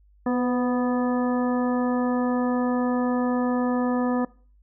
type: harmonic tone with a mistuned harmonic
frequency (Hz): 246.9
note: B3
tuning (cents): 0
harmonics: 1 / 2 / 3 / 4 / 5 / 7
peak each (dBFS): -22 / -28 / -32 / -34 / -36 / -39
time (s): 0.26-4.25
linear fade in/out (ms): 5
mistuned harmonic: 2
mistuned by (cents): +27
effects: noise-tail reverb RT60 0.4 s tail -21 dB re dry + added 50 Hz sine -54 dBFS peak until 4.62 s